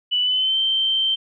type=tone with pitch glide; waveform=sine; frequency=2967 to 3122 Hz; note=F#7 to G7; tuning=+4 to -8 cents; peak=-17 dBFS; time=0.11-1.16 s; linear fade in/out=20 ms; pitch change=+88 cents; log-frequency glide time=0.21-0.59 s; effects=none